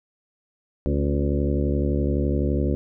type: harmonic tone with a mistuned harmonic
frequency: 71.8 Hz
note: D2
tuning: 39 cents flat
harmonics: 1 / 2 / 3 / 4 / 5 / 6 / 7 / 8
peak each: -23 / -27 / -29 / -28 / -29 / -35 / -32 / -36 dBFS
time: 0.86-2.75 s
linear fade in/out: 0 ms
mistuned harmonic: 4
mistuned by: -56 cents
effects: none